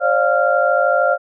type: tone cluster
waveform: sine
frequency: 538 / 591 / 700 / 1387 Hz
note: C5 / D5 / F5 / F6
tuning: +48 / +11 / +4 / -12 cents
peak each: -18 dBFS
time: 0-1.18 s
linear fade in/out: 50 ms
effects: none